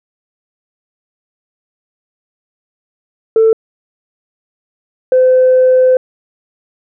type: tone pair in turn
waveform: sine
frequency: 445.5 / 512.4 Hz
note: A4 / C5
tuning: +22 / -36 cents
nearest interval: major second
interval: 242 cents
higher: second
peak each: -4 dBFS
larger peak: neither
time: 3.36-3.53 / 5.12-5.97 s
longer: second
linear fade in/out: 2 ms
effects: tanh soft clip ceiling -2 dBFS